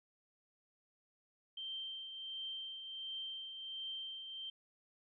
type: tone with tremolo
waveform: sine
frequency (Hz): 3137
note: G7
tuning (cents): +1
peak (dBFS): -40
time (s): 1.57-4.5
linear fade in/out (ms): 5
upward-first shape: triangle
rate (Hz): 1.4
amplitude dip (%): 50
effects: none